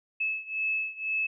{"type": "beating tone pair", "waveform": "sine", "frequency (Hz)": [2600, 2602], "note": ["E7", "E7"], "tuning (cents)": [-24, -23], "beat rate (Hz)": 2, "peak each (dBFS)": [-30, -32], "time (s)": [0.2, 1.27], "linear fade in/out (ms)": 10, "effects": []}